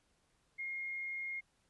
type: tone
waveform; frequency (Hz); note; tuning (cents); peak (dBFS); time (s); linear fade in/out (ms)
sine; 2139; C7; +38; -38; 0.58-1.41; 20
effects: pink hiss -75 dBFS RMS until 1.69 s + resampled to 24000 Hz

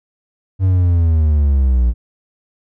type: linear sweep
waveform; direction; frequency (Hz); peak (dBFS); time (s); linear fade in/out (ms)
triangle; down; 96.1 to 57.6; -8; 0.59-1.94; 50
effects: none

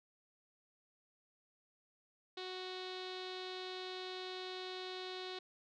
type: tone with low-pass filter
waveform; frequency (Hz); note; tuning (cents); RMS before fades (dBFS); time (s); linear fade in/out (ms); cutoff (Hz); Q
sawtooth; 370; F#4; 0; -45; 2.37-5.39; 5; 3900; 5.8
effects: none

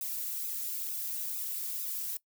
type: noise with flanger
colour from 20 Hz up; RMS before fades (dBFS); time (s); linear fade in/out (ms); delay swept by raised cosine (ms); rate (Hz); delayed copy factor
violet; -36; 0.01-2.17; 2; 0.79 to 3.29; 2.2; +0.9
effects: noise-tail reverb RT60 0.1 s tail -20 dB re dry

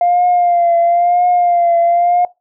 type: tone with vibrato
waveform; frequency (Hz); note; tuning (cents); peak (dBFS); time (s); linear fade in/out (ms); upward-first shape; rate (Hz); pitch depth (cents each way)
sine; 698.5; F5; 0; -8; 0.01-2.25; 2; triangle; 0.99; 47
effects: noise-tail reverb RT60 0.2 s tail -20 dB re dry + tanh soft clip ceiling -5 dBFS

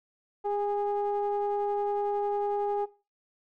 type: ring-modulated tone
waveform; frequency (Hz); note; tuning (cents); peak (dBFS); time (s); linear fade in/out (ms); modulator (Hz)
triangle; 206.5; G#3; -10; -22; 0.44-2.86; 20; 614
effects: noise-tail reverb RT60 0.3 s tail -18 dB re dry

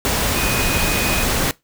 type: tone in noise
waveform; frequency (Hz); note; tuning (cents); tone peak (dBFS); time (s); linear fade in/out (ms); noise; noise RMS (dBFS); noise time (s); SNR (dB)
sine; 2494; D#7; +3; -25; 0.36-1.23; 0; pink; -19; 0.05-1.51; -9
effects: noise-tail reverb RT60 0.2 s tail -21 dB re dry

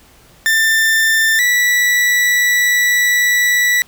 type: tone pair in turn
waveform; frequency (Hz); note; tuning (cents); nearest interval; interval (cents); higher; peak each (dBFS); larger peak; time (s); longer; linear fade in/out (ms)
40% pulse; 1786 / 1956.1; A6 / B6; +25 / -17; major second; 158; second; -10; neither; 0.46-1.39 / 1.39-3.82; second; 0
effects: pink hiss -47 dBFS RMS until 3.87 s

